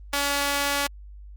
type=tone with high-pass filter; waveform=sawtooth; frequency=283.5 Hz; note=C#4; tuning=39 cents sharp; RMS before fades=-25 dBFS; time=0.13-0.87 s; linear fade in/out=5 ms; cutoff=830 Hz; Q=0.52; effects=added 50 Hz sine -40 dBFS peak until 1.36 s + Opus 32 kbps